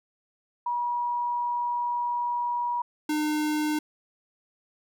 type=tone pair in turn; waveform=sine / square; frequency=963 / 303.3 Hz; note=B5 / D#4; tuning=-44 / -44 cents; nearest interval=octave + minor sixth; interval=2000 cents; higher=first; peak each=-25 dBFS; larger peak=neither; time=0.66-2.82 / 3.09-3.79 s; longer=first; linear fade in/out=5 ms; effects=none